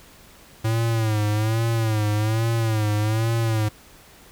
square tone with vibrato, 110 Hz, A2, in tune, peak -20 dBFS, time 0.64-3.69 s, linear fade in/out 10 ms, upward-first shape sine, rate 1.2 Hz, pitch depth 83 cents each way, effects pink hiss -49 dBFS RMS until 4.31 s

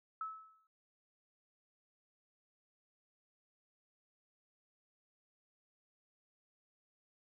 sine tone with exponential decay, 1300 Hz, E6, 24 cents flat, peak -36 dBFS, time 0.21-0.67 s, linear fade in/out 2 ms, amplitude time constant 100 ms, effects none

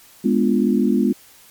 sine chord, G# diminished seventh, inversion none, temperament equal, 207.7 / 246.9 / 293.7 / 349.2 Hz, G#3 / B3 / D4 / F4, 0 / 0 / 0 / 0 cents, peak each -18 / -18 / -23 / -22 dBFS, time 0.24-1.13 s, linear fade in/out 10 ms, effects white hiss -48 dBFS RMS until 1.5 s + MP3 96 kbps

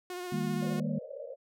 sawtooth tone with vibrato, 359.3 Hz, F4, 49 cents sharp, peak -33 dBFS, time 0.1-0.8 s, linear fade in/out 2 ms, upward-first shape sine, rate 15 Hz, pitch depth 27 cents each way
sine chord, Eb major, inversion none, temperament equal with one note detuned, 155.56 / 201 / 233.1 Hz, Eb3 / G3 / Bb3, 0 / +44 / 0 cents, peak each -34 dBFS, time 0.32-0.99 s, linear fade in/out 5 ms
white band-pass noise, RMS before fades -43 dBFS, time 0.61-1.36 s, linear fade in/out 20 ms, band 490 to 590 Hz, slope 96 dB/octave
effects none

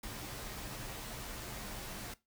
pink noise with comb filter, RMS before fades -44 dBFS, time 0.03-2.14 s, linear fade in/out 5 ms, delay 12 ms, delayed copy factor -0.6, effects noise-tail reverb RT60 0.2 s tail -17 dB re dry

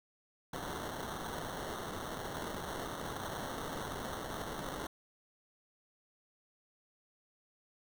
white noise with sample-and-hold, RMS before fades -41 dBFS, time 0.53-4.87 s, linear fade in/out 5 ms, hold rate 2450 Hz, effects none

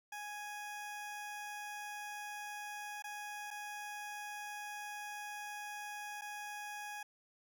20% pulse tone with dropouts, 831 Hz, G#5, 1 cent sharp, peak -38 dBFS, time 0.12-7.03 s, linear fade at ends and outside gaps 5 ms, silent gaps 3.023-3.04 / 3.506-3.51 / 6.212-6.218 s, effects none

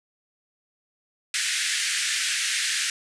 pink band-pass noise, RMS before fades -26 dBFS, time 1.34-2.9 s, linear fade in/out 2 ms, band 1600 to 9700 Hz, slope 48 dB/octave, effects none

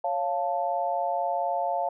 sine chord, Db augmented, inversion none, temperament equal, 554.4 / 698.5 / 880 Hz, Db5 / F5 / A5, 0 / 0 / 0 cents, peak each -31 / -27 / -30 dBFS, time 0.04-1.89 s, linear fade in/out 5 ms, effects none

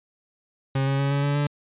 40% pulse tone with pitch steps, 135.2 / 137.17 / 139.16 / 141.19 / 143.24 / 145.32 Hz, C#3 / C#3 / C#3 / C#3 / D3 / D3, -43 / -18 / +7 / +32 / -43 / -18 cents, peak -20 dBFS, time 0.75-1.47 s, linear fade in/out 5 ms, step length 120 ms, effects resampled to 8000 Hz

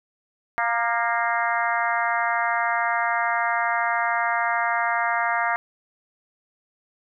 harmonic tone with a mistuned harmonic, 233.1 Hz, A#3, in tune, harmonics 3 / 4 / 5 / 6 / 7 / 8 / 9, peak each -26 / -27 / -28 / -29 / -29 / -30 / -31 dBFS, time 0.58-5.56 s, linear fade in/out 0 ms, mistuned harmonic 5, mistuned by +35 cents, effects none

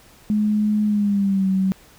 sine tone with pitch glide, 211.2 to 190.34 Hz, G#3 to F#3, +29 to +49 cents, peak -16 dBFS, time 0.3-1.72 s, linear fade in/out 0 ms, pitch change -180 cents, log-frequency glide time 0.85-1.48 s, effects pink hiss -50 dBFS RMS until 1.98 s

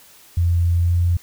sine tone with pitch glide, 86 to 87 Hz, F2 to F2, -26 to -6 cents, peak -14 dBFS, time 0.37-1.17 s, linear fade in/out 5 ms, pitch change +20 cents, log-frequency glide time 0.81-0.92 s, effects white hiss -48 dBFS RMS until 1.22 s

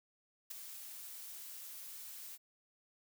blue noise with ADSR envelope, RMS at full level -41 dBFS, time 0.5-2.38 s, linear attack 12 ms, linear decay 9 ms, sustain -8 dB, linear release 34 ms, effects none

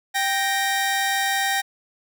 sawtooth tone pair together, 784 / 1864.7 Hz, G5 / A#6, 0 / 0 cents, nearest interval octave + minor third, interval 1500 cents, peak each -19 / -20 dBFS, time 0.14-1.62 s, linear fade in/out 20 ms, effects none

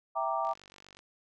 sine chord, E half-diminished seventh, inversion none, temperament equal, 659.3 / 784 / 932.3 / 1174.7 Hz, E5 / G5 / Bb5 / D6, 0 / 0 / 0 / 0 cents, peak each -34 dBFS, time 0.15-0.54 s, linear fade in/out 20 ms
click train, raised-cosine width 0.2 ms, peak -35 dBFS, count 27, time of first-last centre 0.45-0.991 s, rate 48.1 Hz
effects none

